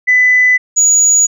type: tone pair in turn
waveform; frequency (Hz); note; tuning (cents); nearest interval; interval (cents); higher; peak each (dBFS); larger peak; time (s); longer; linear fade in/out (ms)
sine; 2000 / 6829; B6 / G#8; +21 / +47; octave + major sixth; 2126; second; -5; neither; 0.07-0.58 / 0.76-1.27; neither; 20
effects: tanh soft clip ceiling -1 dBFS